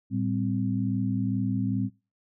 sine tone cluster, 111.9 / 197.1 / 259.4 Hz, A2 / G3 / C4, +30 / +10 / -15 cents, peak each -29 dBFS, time 0.1-1.9 s, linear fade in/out 50 ms, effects noise-tail reverb RT60 0.3 s tail -22 dB re dry

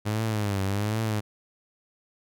sawtooth tone with vibrato, 103.83 Hz, G#2, in tune, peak -21 dBFS, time 0.05-1.21 s, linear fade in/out 20 ms, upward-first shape triangle, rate 1.3 Hz, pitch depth 140 cents each way, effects none

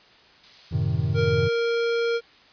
violet noise, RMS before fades -37 dBFS, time 0.43-1.32 s, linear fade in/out 10 ms
triangle chord, F# diminished seventh, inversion none, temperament equal, 92.5 / 110 / 130.81 / 155.56 Hz, F#2 / A2 / C3 / Eb3, 0 / 0 / 0 / 0 cents, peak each -25 dBFS, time 0.71-1.49 s, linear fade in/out 20 ms
square tone, 466.2 Hz, A#4, in tune, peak -22 dBFS, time 1.14-2.21 s, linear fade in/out 50 ms
effects white hiss -53 dBFS RMS until 2.52 s + resampled to 11025 Hz

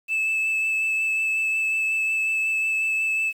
sine tone with vibrato, 2621 Hz, E7, 11 cents flat, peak -18 dBFS, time 0.08-3.33 s, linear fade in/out 50 ms, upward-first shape sine, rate 5.5 Hz, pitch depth 11 cents each way, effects tanh soft clip ceiling -20 dBFS + 8-bit

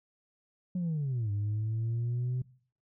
sine linear two-way sweep, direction down then up, 185 to 100.8 to 127.8 Hz, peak -27 dBFS, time 0.75-2.42 s, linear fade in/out 5 ms, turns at 1.31 s, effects noise-tail reverb RT60 0.5 s tail -22 dB re dry + tanh soft clip ceiling -27 dBFS

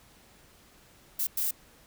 violet noise bursts at uneven times, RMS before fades -29 dBFS, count 2, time 1.19-1.27 / 1.37-1.51 s, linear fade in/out 5 ms, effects pink hiss -58 dBFS RMS until 1.86 s

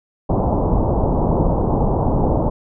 pink low-pass noise, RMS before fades -17 dBFS, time 0.29-2.5 s, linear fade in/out 10 ms, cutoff 950 Hz, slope 48 dB/octave, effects none

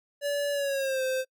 square tone with pitch glide, 574 to 520.3 Hz, D5 to C5, -40 to -10 cents, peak -27 dBFS, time 0.21-1.25 s, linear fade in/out 50 ms, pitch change -170 cents, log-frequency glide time 0.52-1.03 s, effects noise-tail reverb RT60 0.1 s tail -26 dB re dry

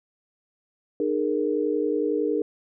sine chord, D# suspended fourth, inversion none, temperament equal with one note detuned, 304.2 / 415.3 / 466.2 Hz, D#4 / G#4 / A#4, -39 / 0 / 0 cents, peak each -26 dBFS, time 1-2.42 s, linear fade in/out 2 ms, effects none

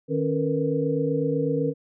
sine tone cluster, 153.9 / 275.3 / 455.7 / 483.7 Hz, D#3 / C#4 / A#4 / B4, -19 / -12 / -39 / -36 cents, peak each -27 dBFS, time 0.08-1.74 s, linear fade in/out 50 ms, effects none

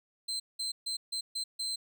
35% pulse tone bursts at uneven times, 4106 Hz, C8, 33 cents flat, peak -31 dBFS, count 6, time 0.28-0.4 / 0.59-0.72 / 0.86-0.97 / 1.12-1.21 / 1.35-1.44 / 1.59-1.76 s, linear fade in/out 10 ms, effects none

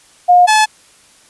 sine / sawtooth tone pair in turn, 714 / 861.2 Hz, F5 / A5, +38 / -37 cents, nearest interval minor third, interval 325 cents, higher second, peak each -4 dBFS, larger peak neither, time 0.28-0.47 / 0.47-0.66 s, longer neither, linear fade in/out 20 ms, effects white hiss -47 dBFS RMS until 1.29 s + resampled to 24000 Hz

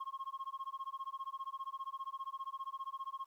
sine tone with tremolo, 1077 Hz, C6, 50 cents sharp, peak -35 dBFS, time 0-3.26 s, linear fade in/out 10 ms, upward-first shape sine, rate 15 Hz, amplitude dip 100%, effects tanh soft clip ceiling -37 dBFS + 12-bit

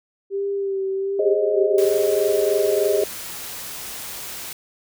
sine tone with vibrato, 392 Hz, G4, in tune, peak -21 dBFS, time 0.3-1.9 s, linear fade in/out 50 ms, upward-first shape sine, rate 1.3 Hz, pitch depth 31 cents each way
sine chord, Ab major seventh, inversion third, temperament equal with one note detuned, 392 / 415.3 / 532.4 / 622.3 Hz, G4 / Ab4 / C5 / Eb5, 0 / 0 / +30 / 0 cents, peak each -22 / -20 / -26 / -22 dBFS, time 1.19-3.04 s, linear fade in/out 5 ms
white noise, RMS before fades -33 dBFS, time 1.78-4.53 s, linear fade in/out 2 ms
effects none

